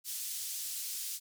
white band-pass noise, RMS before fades -39 dBFS, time 0.04-1.2 s, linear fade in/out 50 ms, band 4400 to 14000 Hz, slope 12 dB/octave, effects none

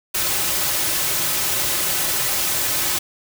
white noise with comb filter, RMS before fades -21 dBFS, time 0.14-2.99 s, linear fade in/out 10 ms, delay 4.3 ms, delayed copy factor -0.5, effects none

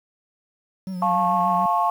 triangle tone with vibrato, 184.6 Hz, F#3, 4 cents flat, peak -25 dBFS, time 0.87-1.66 s, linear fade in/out 2 ms, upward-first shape triangle, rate 6.9 Hz, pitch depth 66 cents each way
sine chord, F augmented, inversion none, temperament just, 698.5 / 873.1 / 1091.3 Hz, F5 / A5 / C#6, 0 / -14 / -27 cents, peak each -22 / -22 / -21 dBFS, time 1.02-1.9 s, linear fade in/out 2 ms
effects tanh soft clip ceiling -8 dBFS + 8-bit

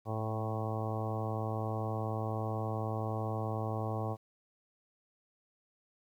harmonic tone with a mistuned harmonic, 110 Hz, A2, in tune, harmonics 1 / 2 / 3 / 4 / 5 / 6 / 7 / 8 / 9 / 10, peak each -35 / -43 / -44 / -43 / -43 / -44 / -42 / -49 / -48 / -46 dBFS, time 0.05-4.17 s, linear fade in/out 50 ms, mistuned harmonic 1, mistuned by -22 cents, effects 11-bit

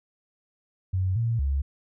sine tone with pitch steps, 93.4 / 115.6 / 69.1 Hz, F#2 / A#2 / C#2, +17 / -14 / -5 cents, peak -22 dBFS, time 0.93-1.62 s, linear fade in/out 10 ms, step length 230 ms, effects none

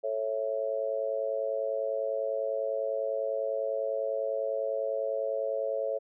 sine chord, A major, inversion none, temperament just, 440 / 550 / 660 Hz, A4 / C#5 / E5, 0 / -14 / +2 cents, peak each -35 / -30 / -35 dBFS, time 0.03-5.99 s, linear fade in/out 20 ms, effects none

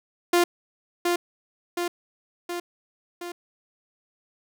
sawtooth tone with echo, 349.2 Hz, F4, in tune, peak -13 dBFS, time 0.33-0.44 s, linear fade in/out 5 ms, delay 720 ms, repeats 4, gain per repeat -4 dB, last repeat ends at 3.32 s, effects none

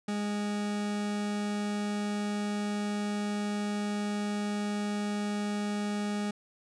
40% pulse tone, 206.7 Hz, G#3, 8 cents flat, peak -29 dBFS, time 0.08-6.31 s, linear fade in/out 5 ms, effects resampled to 22050 Hz

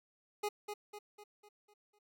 25% pulse tone with echo, 415.3 Hz, G#4, in tune, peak -30 dBFS, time 0.43-0.49 s, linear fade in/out 10 ms, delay 250 ms, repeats 6, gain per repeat -6 dB, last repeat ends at 1.99 s, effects none

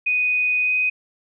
sine tone with pitch glide, 2489 to 2503 Hz, D#7 to D#7, 0 to +10 cents, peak -17 dBFS, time 0.06-0.9 s, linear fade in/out 10 ms, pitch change +10 cents, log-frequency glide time 0.61-0.72 s, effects none

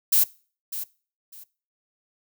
violet noise with echo, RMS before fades -18 dBFS, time 0.12-0.24 s, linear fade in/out 10 ms, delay 600 ms, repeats 2, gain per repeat -13 dB, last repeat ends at 1.44 s, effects noise-tail reverb RT60 0.4 s tail -22 dB re dry

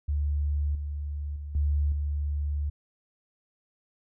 sine tone with level steps, 73 Hz, D2, 10 cents flat, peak -24 / -30 / -34 / -22 / -26 dBFS, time 0.08-2.7 s, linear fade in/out 10 ms, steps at 0.75 / 1.36 / 1.55 / 1.92 s, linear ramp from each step 2 ms, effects none

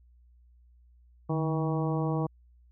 harmonic tone with a mistuned harmonic, 160 Hz, D#3, 49 cents sharp, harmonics 1 / 2 / 3 / 4 / 5 / 6 / 7, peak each -28 / -33 / -35 / -39 / -39 / -41 / -41 dBFS, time 1.29-2.27 s, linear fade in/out 10 ms, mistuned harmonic 1, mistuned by -79 cents, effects added 60 Hz sine -56 dBFS peak until 2.71 s

